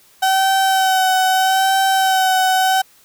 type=tone with vibrato; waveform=35% pulse; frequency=761 Hz; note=F#5; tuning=48 cents sharp; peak=-11 dBFS; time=0.22-2.82 s; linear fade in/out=10 ms; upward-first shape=sine; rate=0.79 Hz; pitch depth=24 cents each way; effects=white hiss -51 dBFS RMS until 3.04 s